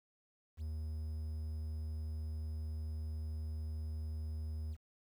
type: tone with quantisation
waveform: triangle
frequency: 77.8 Hz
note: D#2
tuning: in tune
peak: -36 dBFS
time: 0.57-4.77 s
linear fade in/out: 50 ms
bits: 11
effects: none